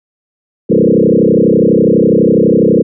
sine tone with frequency modulation, 334.5 Hz, E4, 25 cents sharp, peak -5 dBFS, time 0.69-2.83 s, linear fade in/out 20 ms, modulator 32.1 Hz, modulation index 5.3, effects none

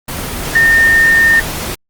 sine tone in noise, 1822 Hz, A#6, 40 cents flat, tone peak -6 dBFS, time 0.55-1.4 s, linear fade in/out 5 ms, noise pink, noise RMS -21 dBFS, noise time 0.08-1.75 s, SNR +12 dB, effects Opus 24 kbps

